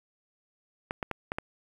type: clicks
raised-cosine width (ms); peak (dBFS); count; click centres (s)
0.5; -16; 5; 0.909 / 1.028 / 1.113 / 1.319 / 1.385
effects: 8-bit